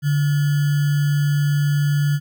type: tone with sample-and-hold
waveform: sine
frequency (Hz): 145.4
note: D3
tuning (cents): -17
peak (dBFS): -15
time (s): 0.02-2.2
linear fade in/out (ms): 50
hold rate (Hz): 1575
effects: none